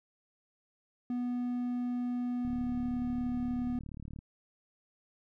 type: tone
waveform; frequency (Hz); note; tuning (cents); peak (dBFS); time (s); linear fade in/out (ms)
triangle; 245.4; B3; -11; -29; 1.1-3.79; 2
type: click train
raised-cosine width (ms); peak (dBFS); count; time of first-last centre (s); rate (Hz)
5; -32; 65; 2.45-4.189; 36.8
effects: none